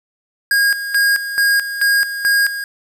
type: tone with tremolo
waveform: square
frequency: 1629 Hz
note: G#6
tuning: 34 cents flat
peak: -12 dBFS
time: 0.51-2.64 s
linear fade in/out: 2 ms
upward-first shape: square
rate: 2.3 Hz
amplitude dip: 70%
effects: 8-bit